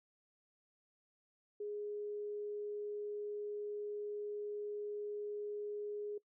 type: tone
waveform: sine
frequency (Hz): 415.3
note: G#4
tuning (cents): 0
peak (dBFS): -39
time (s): 1.6-6.18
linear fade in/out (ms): 5
effects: noise-tail reverb RT60 0.1 s tail -20 dB re dry